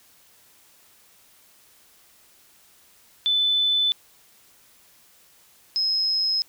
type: tone pair in turn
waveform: sine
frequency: 3507 / 5131 Hz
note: A7 / E8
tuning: -6 / -48 cents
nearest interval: perfect fifth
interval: 658 cents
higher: second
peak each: -18 / -20 dBFS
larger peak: first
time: 3.26-3.92 / 5.76-6.42 s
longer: neither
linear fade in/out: 0 ms
effects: white hiss -56 dBFS RMS until 6.48 s